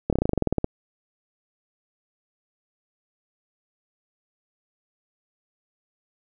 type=slowing click train; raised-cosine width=2 ms; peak=-8 dBFS; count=14; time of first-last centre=0.1-0.644 s; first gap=27 ms; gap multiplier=1.07; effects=none